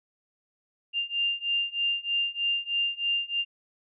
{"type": "beating tone pair", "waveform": "sine", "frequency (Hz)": [2794, 2797.2], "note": ["F7", "F7"], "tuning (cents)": [0, 2], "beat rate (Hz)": 3.2, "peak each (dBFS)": [-29, -28], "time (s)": [0.93, 3.45], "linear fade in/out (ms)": 50, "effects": []}